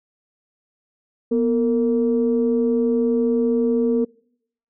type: tone pair together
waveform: sine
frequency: 242.6 / 458 Hz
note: B3 / A#4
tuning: -31 / -31 cents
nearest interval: major seventh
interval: 1100 cents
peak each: -18 dBFS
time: 1.31-4.05 s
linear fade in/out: 10 ms
effects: noise-tail reverb RT60 0.7 s tail -26 dB re dry + tanh soft clip ceiling -9 dBFS